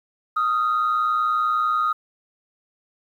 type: tone pair together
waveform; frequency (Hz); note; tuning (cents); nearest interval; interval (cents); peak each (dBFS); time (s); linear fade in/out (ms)
sine; 1244.5 / 1364.6; D#6 / F6; 0 / -41; major second; 159; -18 / -24; 0.36-1.93; 10
effects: tanh soft clip ceiling -14 dBFS + 9-bit